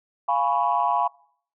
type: chord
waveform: sine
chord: C# dominant seventh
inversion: first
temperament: equal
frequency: 698.5 / 830.6 / 987.8 / 1108.7 Hz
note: E#5 / G#5 / B5 / C#6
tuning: 0 / 0 / 0 / 0 cents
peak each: -25 / -24 / -23 / -26 dBFS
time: 0.28-1.08 s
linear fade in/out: 10 ms
effects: noise-tail reverb RT60 0.6 s tail -24 dB re dry + tanh soft clip ceiling -10 dBFS